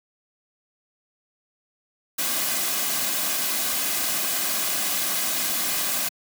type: noise with comb filter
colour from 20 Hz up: white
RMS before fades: -25 dBFS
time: 2.18-6.09 s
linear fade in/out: 10 ms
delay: 2.2 ms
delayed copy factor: -0.5
effects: high-pass 200 Hz 12 dB/octave